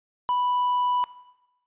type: tone with tanh clipping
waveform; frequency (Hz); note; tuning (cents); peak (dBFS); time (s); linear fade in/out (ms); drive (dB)
sine; 987.8; B5; 0; -22; 0.29-1.04; 0; 3
effects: noise-tail reverb RT60 1.0 s tail -17 dB re dry + resampled to 8000 Hz